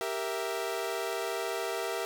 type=chord; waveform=sawtooth; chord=E diminished; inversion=first; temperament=equal; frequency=392 / 466.2 / 659.3 Hz; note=G4 / Bb4 / E5; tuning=0 / 0 / 0 cents; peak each=-32 dBFS; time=0.01-2.05 s; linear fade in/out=0 ms; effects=none